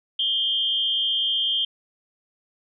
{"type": "tone with amplitude modulation", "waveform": "sine", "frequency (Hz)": 3176, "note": "G7", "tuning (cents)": 22, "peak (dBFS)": -17, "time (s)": [0.19, 1.65], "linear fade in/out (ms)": 5, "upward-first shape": "sine", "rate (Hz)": 264, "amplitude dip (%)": 70, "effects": []}